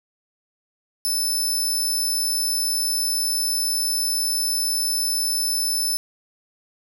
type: tone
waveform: 20% pulse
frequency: 5274 Hz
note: E8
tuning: in tune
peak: -15 dBFS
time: 1.05-5.97 s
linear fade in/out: 0 ms
effects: none